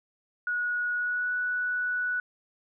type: tone with pitch glide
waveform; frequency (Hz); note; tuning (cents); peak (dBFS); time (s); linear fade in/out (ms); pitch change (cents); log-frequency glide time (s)
sine; 1457 to 1477.3; F#6 to F#6; -27 to -3; -26; 0.47-2.2; 2; +24; 0.95-1.33
effects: none